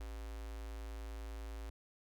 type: tone with notch filter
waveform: square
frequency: 55 Hz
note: A1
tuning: in tune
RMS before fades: -45 dBFS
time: 0-1.7 s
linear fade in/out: 5 ms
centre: 160 Hz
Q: 1.1
effects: none